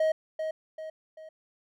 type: tone with echo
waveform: triangle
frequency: 631 Hz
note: D#5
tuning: 24 cents sharp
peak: -20 dBFS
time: 0-0.12 s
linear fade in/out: 5 ms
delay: 390 ms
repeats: 3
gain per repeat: -7 dB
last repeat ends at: 1.29 s
effects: none